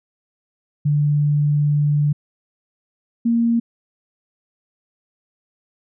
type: tone pair in turn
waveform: sine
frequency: 147 / 232.8 Hz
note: D3 / A#3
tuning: +2 / -2 cents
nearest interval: minor sixth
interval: 796 cents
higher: second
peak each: -14 dBFS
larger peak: neither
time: 0.85-2.13 / 3.25-3.6 s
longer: first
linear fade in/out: 10 ms
effects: none